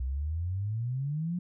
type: exponential sweep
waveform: sine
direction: up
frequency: 61.74 to 181.5 Hz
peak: -29 dBFS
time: 0-1.39 s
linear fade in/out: 5 ms
effects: none